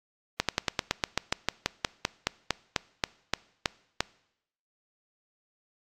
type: slowing click train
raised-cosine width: 0.2 ms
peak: -6 dBFS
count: 20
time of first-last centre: 0.4-4.006 s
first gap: 87 ms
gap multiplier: 1.08
effects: noise-tail reverb RT60 0.8 s tail -23 dB re dry + AAC 64 kbps